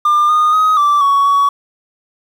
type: tone with pitch steps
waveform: triangle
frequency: 1199 / 1226 / 1259 / 1167 / 1119 / 1126 Hz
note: D6 / D#6 / D#6 / D6 / C#6 / C#6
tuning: +36 / -26 / +20 / -11 / +16 / +27 cents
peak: -6 dBFS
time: 0.05-1.49 s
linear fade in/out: 5 ms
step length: 240 ms
effects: tanh soft clip ceiling -3 dBFS + 7-bit